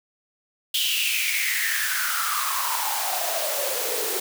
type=noise with high-pass filter sweep; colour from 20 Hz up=white; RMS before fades=-25 dBFS; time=0.74-4.2 s; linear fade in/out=5 ms; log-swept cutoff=3200 to 390 Hz; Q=7.9; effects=none